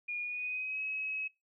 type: tone with pitch glide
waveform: sine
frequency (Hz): 2434 to 2559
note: D#7 to D#7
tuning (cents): -39 to +48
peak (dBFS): -34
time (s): 0.08-1.28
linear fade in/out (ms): 10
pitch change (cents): +87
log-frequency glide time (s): 0.21-0.81
effects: noise-tail reverb RT60 0.2 s tail -21 dB re dry